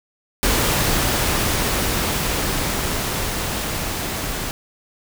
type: noise with level ramp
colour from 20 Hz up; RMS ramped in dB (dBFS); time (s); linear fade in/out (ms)
pink; -18 to -26; 0.43-4.51; 0
effects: none